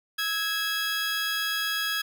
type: tone pair together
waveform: 20% pulse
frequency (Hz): 1300 / 1656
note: E6 / G#6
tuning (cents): -24 / -5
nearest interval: major third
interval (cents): 419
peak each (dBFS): -29 / -22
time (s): 0.18-2.02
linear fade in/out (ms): 10
effects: none

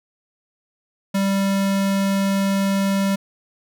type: tone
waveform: square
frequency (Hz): 196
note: G3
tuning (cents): 0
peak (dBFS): -18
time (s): 1.14-3.16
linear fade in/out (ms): 10
effects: none

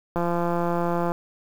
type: click train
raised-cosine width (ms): 1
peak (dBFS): -12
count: 166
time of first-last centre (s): 0.16-1.119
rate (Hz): 172
effects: 7-bit

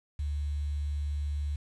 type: tone with quantisation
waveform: sine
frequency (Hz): 73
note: D2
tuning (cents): -10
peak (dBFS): -29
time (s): 0.19-1.56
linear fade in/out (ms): 5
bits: 9
effects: resampled to 24000 Hz

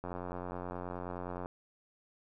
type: click train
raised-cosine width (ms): 1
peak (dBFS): -26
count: 128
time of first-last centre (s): 0.04-1.459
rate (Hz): 89.5
effects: none

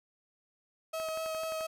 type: tone with vibrato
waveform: 35% pulse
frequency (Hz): 640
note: D#5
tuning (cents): +49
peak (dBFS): -32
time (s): 0.93-1.67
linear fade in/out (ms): 10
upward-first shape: sine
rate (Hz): 4.3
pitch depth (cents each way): 12
type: click train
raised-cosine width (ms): 0.5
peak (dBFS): -31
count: 8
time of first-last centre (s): 1-1.609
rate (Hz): 11.5
effects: none

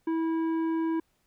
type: tone with tanh clipping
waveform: sine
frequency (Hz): 325.8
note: E4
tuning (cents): -20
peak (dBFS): -27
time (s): 0.07-1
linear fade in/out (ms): 5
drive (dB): 10
effects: pink hiss -72 dBFS RMS until 1.26 s

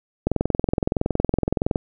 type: click train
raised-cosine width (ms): 2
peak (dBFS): -6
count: 33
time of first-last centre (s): 0.27-1.758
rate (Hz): 21.5
effects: none

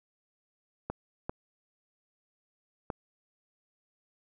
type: clicks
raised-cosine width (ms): 1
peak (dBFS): -19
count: 3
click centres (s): 0.9 / 1.295 / 2.902
effects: none

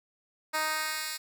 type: tone with high-pass filter sweep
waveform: 10% pulse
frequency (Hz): 311.1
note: D#4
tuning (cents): 0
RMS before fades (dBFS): -32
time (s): 0.53-1.18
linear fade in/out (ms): 20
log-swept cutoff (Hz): 750 to 3400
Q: 0.73
effects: none

